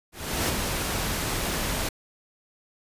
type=noise with ADSR envelope; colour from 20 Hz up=pink; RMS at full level=-24 dBFS; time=0.12-1.89 s; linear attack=370 ms; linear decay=8 ms; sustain=-4 dB; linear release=5 ms; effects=resampled to 32000 Hz